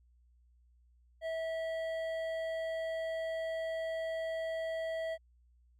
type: tone with hard clipping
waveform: sine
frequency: 650 Hz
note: E5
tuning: 24 cents flat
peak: -36 dBFS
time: 1.21-5.18 s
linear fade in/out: 50 ms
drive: 9 dB
effects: added 60 Hz sine -63 dBFS peak until 5.79 s